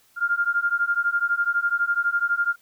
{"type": "beating tone pair", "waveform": "sine", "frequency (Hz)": [1396.9, 1408.9], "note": ["F6", "F6"], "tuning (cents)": [0, 15], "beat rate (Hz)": 12, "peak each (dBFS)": -23, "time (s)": [0.16, 2.56], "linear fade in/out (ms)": 50, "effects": ["white hiss -60 dBFS RMS until 2.61 s"]}